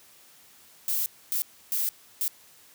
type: noise bursts at uneven times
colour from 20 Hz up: violet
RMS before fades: -27 dBFS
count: 4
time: 0.88-1.06 / 1.32-1.42 / 1.72-1.89 / 2.21-2.28 s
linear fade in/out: 0 ms
effects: white hiss -55 dBFS RMS until 2.74 s + high-pass 60 Hz 12 dB/octave